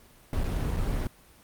brown noise with dropouts, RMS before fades -28 dBFS, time 0.33-1.07 s, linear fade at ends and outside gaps 1 ms, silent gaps 0.436-0.441 / 0.765-0.769 s, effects pink hiss -56 dBFS RMS until 1.43 s + Opus 32 kbps

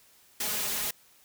white noise with comb filter, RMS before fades -31 dBFS, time 0.4-0.91 s, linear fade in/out 5 ms, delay 4.8 ms, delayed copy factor +0.85, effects white hiss -60 dBFS RMS until 1.24 s

